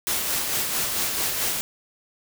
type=noise with tremolo; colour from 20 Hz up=white; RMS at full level=-24 dBFS; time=0.07-1.61 s; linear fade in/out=0 ms; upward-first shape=sine; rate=4.5 Hz; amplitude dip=35%; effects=none